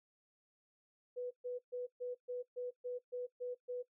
sine tone bursts, 493.9 Hz, B4, in tune, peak -38 dBFS, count 10, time 1.16-3.83 s, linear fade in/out 20 ms, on 150 ms, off 130 ms, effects noise-tail reverb RT60 0.1 s tail -18 dB re dry

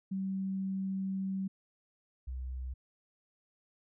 sine tone pair in turn, 191.9 / 63.9 Hz, G3 / C2, -37 / -40 cents, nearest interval octave + perfect fifth, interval 1903 cents, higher first, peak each -32 / -36 dBFS, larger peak first, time 0.11-1.48 / 2.27-2.74 s, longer first, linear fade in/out 10 ms, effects none

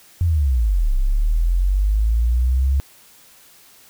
sine linear two-way sweep, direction down then up, 89.6 to 31.56 to 69 Hz, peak -14 dBFS, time 0.21-2.8 s, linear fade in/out 0 ms, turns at 0.93 s, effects white hiss -49 dBFS RMS until 3.89 s

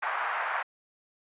white band-pass noise, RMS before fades -31 dBFS, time 0.02-0.63 s, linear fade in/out 10 ms, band 760 to 1700 Hz, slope 24 dB/octave, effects resampled to 8000 Hz

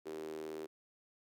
sawtooth tone with high-pass filter, 78.3 Hz, D#2, 11 cents sharp, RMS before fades -44 dBFS, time 0.05-0.67 s, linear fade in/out 20 ms, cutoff 370 Hz, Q 7.8, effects none

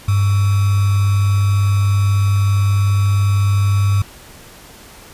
sine tone with sample-and-hold, 99.7 Hz, G2, 30 cents sharp, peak -11 dBFS, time 0.08-4.02 s, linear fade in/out 5 ms, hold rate 1225 Hz, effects pink hiss -40 dBFS RMS until 5.13 s + resampled to 32000 Hz

